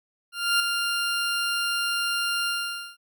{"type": "tone with ADSR envelope", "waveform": "20% pulse", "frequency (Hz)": 1396.9, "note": "F6", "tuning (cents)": 0, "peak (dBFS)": -13, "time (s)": [0.32, 2.97], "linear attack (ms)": 280, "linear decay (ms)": 3, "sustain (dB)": -6, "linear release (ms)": 500, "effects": []}